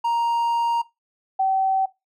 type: tone pair in turn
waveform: triangle / sine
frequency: 935 / 767.4 Hz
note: A#5 / G5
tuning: +5 / -37 cents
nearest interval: minor third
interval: 342 cents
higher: first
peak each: -17 dBFS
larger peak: neither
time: 0.04-0.82 / 1.39-1.86 s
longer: first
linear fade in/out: 10 ms
effects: noise-tail reverb RT60 0.2 s tail -19 dB re dry